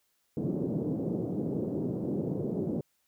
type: band-pass noise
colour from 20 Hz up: pink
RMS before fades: -32 dBFS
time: 0.37-2.81 s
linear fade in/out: 2 ms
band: 140 to 450 Hz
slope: 24 dB/octave
effects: white hiss -74 dBFS RMS until 3.07 s